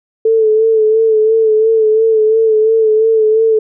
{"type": "tone with vibrato", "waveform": "sine", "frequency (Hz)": 440, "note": "A4", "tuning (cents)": 0, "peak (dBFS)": -7, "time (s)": [0.25, 3.59], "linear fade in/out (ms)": 5, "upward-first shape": "sine", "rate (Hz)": 2.9, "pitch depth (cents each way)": 38, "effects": []}